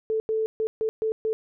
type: tone bursts at uneven times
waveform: sine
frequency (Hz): 440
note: A4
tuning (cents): 0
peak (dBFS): -22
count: 6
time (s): 0.1-0.2 / 0.29-0.46 / 0.6-0.67 / 0.81-0.89 / 1.02-1.12 / 1.25-1.33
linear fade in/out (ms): 0
effects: none